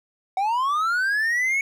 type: linear sweep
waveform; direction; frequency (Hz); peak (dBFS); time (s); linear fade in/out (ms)
triangle; up; 743 to 2229; -18; 0.37-1.61; 2
effects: none